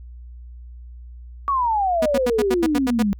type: exponential sweep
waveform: sine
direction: down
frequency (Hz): 1150 to 193.3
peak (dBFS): -17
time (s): 1.48-3.13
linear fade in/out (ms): 0
type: tone bursts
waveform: sawtooth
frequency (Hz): 243.1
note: B3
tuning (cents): -27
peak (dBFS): -16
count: 9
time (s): 2.02-3.027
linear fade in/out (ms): 5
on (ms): 39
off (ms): 82
effects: added 60 Hz sine -36 dBFS peak until 3.19 s